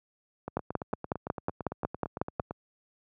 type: two click trains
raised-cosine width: 1 ms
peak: -21 / -14 dBFS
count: 19 / 11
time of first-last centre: 0.48-2.509 / 0.57-2.398 s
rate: 8.87 / 5.47 Hz
effects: high-pass 80 Hz 12 dB/octave